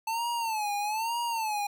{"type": "tone with vibrato", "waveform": "square", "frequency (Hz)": 880, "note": "A5", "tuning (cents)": 0, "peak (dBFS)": -29, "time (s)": [0.07, 1.67], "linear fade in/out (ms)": 5, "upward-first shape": "sine", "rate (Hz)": 1.1, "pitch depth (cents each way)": 130, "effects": []}